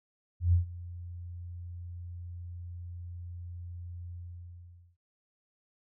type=tone with ADSR envelope; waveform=sine; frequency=87.31 Hz; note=F2; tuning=in tune; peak=-19 dBFS; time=0.4-4.97 s; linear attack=130 ms; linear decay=120 ms; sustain=-20 dB; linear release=850 ms; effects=none